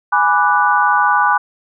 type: chord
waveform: sine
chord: G# half-diminished seventh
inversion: none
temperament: equal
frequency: 830.6 / 987.8 / 1174.7 / 1480 Hz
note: G#5 / B5 / D6 / F#6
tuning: 0 / 0 / 0 / 0 cents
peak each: -16 dBFS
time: 0.12-1.38 s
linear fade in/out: 10 ms
effects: none